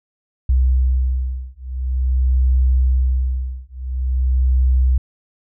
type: beating tone pair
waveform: sine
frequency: 63.7 / 64.17 Hz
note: C2 / C2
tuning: -46 / -33 cents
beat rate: 0.47 Hz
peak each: -17 dBFS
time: 0.49-4.98 s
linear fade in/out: 5 ms
effects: none